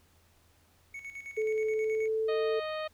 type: tone with tremolo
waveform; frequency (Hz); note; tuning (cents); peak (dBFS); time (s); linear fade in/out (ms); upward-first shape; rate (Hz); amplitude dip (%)
triangle; 2217; C#7; 0; -37; 0.94-2.08; 5; square; 9.4; 65
type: tone with pitch glide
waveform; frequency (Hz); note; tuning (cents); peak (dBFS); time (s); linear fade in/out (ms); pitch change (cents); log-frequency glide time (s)
sine; 434.7 to 442.8; A4 to A4; -21 to +11; -27; 1.37-2.6; 10; +32; 1.75-2.37
type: harmonic tone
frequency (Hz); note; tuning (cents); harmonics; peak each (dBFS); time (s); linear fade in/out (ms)
621; D#5; -3; 1 / 2 / 3 / 4 / 5 / 6 / 7; -34 / -40 / -44 / -46 / -48 / -50 / -51; 2.28-2.88; 10
effects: added 84 Hz sine -66 dBFS peak until 2.93 s + pink hiss -66 dBFS RMS until 2.93 s